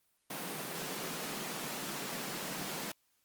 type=high-pass noise; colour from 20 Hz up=pink; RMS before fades=-40 dBFS; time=0.3-2.92 s; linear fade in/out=5 ms; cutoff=140 Hz; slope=96 dB/octave; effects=white hiss -75 dBFS RMS until 3.24 s + Opus 32 kbps